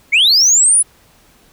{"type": "linear sweep", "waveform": "sine", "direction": "up", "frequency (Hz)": [2093, 10170], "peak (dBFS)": -5, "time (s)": [0.12, 0.83], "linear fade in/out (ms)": 20, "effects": ["tanh soft clip ceiling -6 dBFS", "pink hiss -50 dBFS RMS until 1.52 s"]}